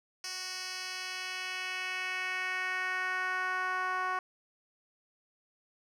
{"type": "tone with band-pass filter sweep", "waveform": "10% pulse", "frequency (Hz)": 370, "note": "F#4", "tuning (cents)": 0, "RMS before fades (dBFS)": -35, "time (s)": [0.24, 4.19], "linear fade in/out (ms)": 2, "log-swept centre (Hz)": [5200, 1100], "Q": 1.8, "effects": []}